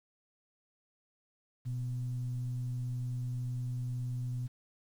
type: tone with frequency modulation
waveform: sine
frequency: 123.47 Hz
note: B2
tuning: in tune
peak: -33 dBFS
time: 1.65-4.48 s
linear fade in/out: 20 ms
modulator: 128 Hz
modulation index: 0.27
effects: 10-bit